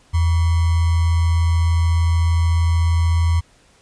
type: tone with sample-and-hold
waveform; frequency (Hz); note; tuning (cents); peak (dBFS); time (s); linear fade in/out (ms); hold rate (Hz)
sine; 83.3; E2; +19; -13; 0.13-3.41; 20; 1050
effects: pink hiss -54 dBFS RMS until 3.81 s + resampled to 22050 Hz